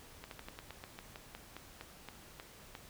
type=slowing click train; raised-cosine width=0.3 ms; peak=-29 dBFS; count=15; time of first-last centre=0.24-2.752 s; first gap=72 ms; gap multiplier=1.13; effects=pink hiss -56 dBFS RMS until 2.89 s